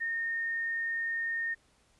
sine tone, 1835 Hz, A#6, 28 cents flat, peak -30 dBFS, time 0-1.55 s, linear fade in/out 20 ms, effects pink hiss -67 dBFS RMS until 1.99 s + resampled to 24000 Hz

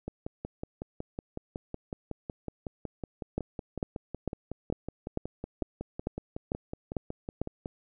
two click trains, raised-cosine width 2 ms, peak -22 / -16 dBFS, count 42 / 10, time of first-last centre 0.08-7.659 / 3.38-7.416 s, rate 5.41 / 2.23 Hz, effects none

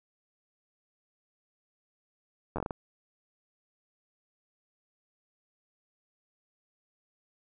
slowing click train, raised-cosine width 1 ms, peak -19 dBFS, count 7, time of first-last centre 2.56-2.708 s, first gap 10 ms, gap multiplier 1.36, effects none

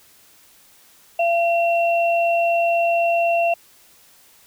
sine tone pair together, 681 / 2724 Hz, F5 / F7, -44 / -44 cents, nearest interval 2 octaves, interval 2400 cents, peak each -16 / -24 dBFS, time 1.19-3.54 s, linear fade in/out 5 ms, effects white hiss -52 dBFS RMS until 4.46 s

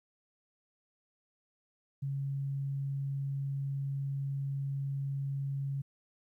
sine tone, 138.2 Hz, C#3, 5 cents flat, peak -32 dBFS, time 2.02-5.82 s, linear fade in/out 10 ms, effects 12-bit

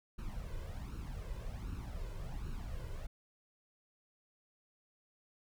brown noise with flanger, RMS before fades -42 dBFS, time 0.18-3.07 s, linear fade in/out 10 ms, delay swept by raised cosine 0.72 to 2.02 ms, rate 1.3 Hz, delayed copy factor +0.7, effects none

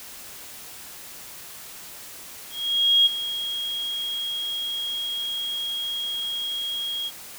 sine tone with ADSR envelope, 3275 Hz, G#7, 25 cents flat, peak -13 dBFS, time 2.5-7.11 s, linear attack 560 ms, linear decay 18 ms, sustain -13 dB, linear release 42 ms, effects white hiss -41 dBFS RMS until 7.38 s

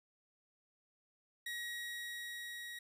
30% pulse tone with level ramp, 1900 Hz, A#6, 33 cents sharp, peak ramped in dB -37 to -42 dBFS, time 1.46-2.79 s, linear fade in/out 5 ms, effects none

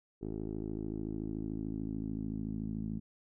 10% pulse tone with low-pass filter sweep, 53.6 Hz, A1, 45 cents flat, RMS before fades -38 dBFS, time 0.21-3 s, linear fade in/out 20 ms, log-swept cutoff 400 to 220 Hz, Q 3.1, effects none

